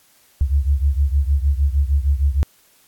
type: beating tone pair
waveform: sine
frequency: 68.2 / 74.7 Hz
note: C#2 / D2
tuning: -28 / +30 cents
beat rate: 6.5 Hz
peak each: -16 / -19 dBFS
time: 0.41-2.43 s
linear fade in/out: 0 ms
effects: white hiss -55 dBFS RMS until 2.87 s + AAC 64 kbps